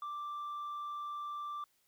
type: tone with tanh clipping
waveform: sine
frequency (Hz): 1176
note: D6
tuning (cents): +2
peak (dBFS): -39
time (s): 0.02-1.64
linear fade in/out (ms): 2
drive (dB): 2
effects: white hiss -74 dBFS RMS until 1.87 s